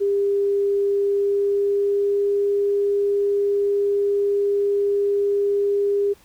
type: tone with pitch glide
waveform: sine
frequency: 400.8 to 403.6 Hz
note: G4 to G#4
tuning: +38 to -49 cents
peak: -17 dBFS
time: 0-6.14 s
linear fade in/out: 20 ms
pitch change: +13 cents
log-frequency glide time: 0.92-2.31 s
effects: pink hiss -54 dBFS RMS until 6.24 s